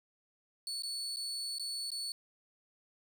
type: tone with dropouts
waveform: 35% pulse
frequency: 4435 Hz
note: C#8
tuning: in tune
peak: -35 dBFS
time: 0.67-2.12 s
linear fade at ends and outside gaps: 1 ms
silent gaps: 0.822-0.834 / 1.161-1.169 / 1.584-1.596 / 1.904-1.917 s
effects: 12-bit